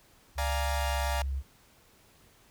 sine tone with pitch glide, 69.5 to 67.64 Hz, C#2 to C#2, +5 to -42 cents, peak -29 dBFS, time 0.35-1.43 s, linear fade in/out 50 ms, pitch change -47 cents, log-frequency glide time 0.79-1 s
sawtooth chord, Bb dominant seventh, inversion first, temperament equal, 587.3 / 698.5 / 830.6 / 932.3 Hz, D5 / F5 / Ab5 / Bb5, 0 / 0 / 0 / 0 cents, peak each -33 dBFS, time 0.38-1.22 s, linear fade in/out 2 ms
effects pink hiss -61 dBFS RMS until 2.5 s

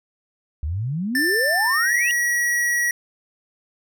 sine exponential sweep, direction up, 69.3 to 2874 Hz, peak -22 dBFS, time 0.63-2.11 s, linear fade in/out 0 ms
square tone with pitch glide, 1779 to 1917.7 Hz, A6 to A#6, +19 to +49 cents, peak -19 dBFS, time 1.15-2.91 s, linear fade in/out 2 ms, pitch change +130 cents, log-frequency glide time 1.67-1.93 s
effects none

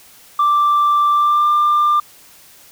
sine tone with pitch glide, 1175 to 1192.8 Hz, D6 to D6, +1 to +27 cents, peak -9 dBFS, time 0.39-2 s, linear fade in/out 5 ms, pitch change +26 cents, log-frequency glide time 1.13-1.48 s, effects tanh soft clip ceiling -9 dBFS + white hiss -45 dBFS RMS until 2.71 s

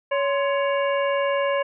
harmonic tone with a mistuned harmonic, 560 Hz, C#5, 18 cents sharp, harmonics 1 / 2 / 3 / 4 / 5, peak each -21 / -27 / -31 / -33 / -35 dBFS, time 0.11-1.63 s, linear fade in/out 10 ms, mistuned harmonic 2, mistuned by -120 cents, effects none

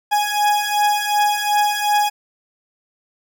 40% pulse beating tone pair, 830.6 / 833.3 Hz, G#5 / G#5, 0 / +6 cents, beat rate 2.7 Hz, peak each -17 / -19 dBFS, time 0.11-2.1 s, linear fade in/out 20 ms, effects none

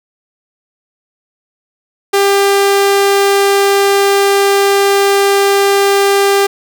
sawtooth tone, 397.7 Hz, G4, 25 cents sharp, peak -4 dBFS, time 2.13-6.47 s, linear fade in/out 10 ms, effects none

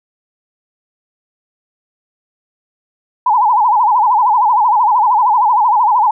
sine tone with vibrato, 915 Hz, A#5, 32 cents flat, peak -8 dBFS, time 3.26-6.11 s, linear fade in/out 5 ms, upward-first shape sine, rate 13 Hz, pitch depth 180 cents each way, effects none

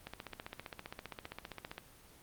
click train, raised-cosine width 0.3 ms, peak -26 dBFS, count 27, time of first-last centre 0.07-1.781 s, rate 15.2 Hz, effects pink hiss -59 dBFS RMS until 2.22 s + Opus 24 kbps

